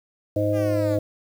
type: harmonic tone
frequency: 103.83 Hz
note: G#2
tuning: in tune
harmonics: 1 / 3 / 5 / 6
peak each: -25 / -25 / -25 / -25 dBFS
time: 0.36-0.99 s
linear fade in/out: 5 ms
type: linear sweep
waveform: 10% pulse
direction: down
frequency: 414.7 to 270 Hz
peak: -28 dBFS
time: 0.52-0.99 s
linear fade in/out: 50 ms
effects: 8-bit